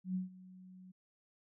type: tone with ADSR envelope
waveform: sine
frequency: 185 Hz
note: F#3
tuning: in tune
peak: -32 dBFS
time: 0.04-0.92 s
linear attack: 110 ms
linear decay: 140 ms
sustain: -20 dB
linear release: 13 ms
effects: none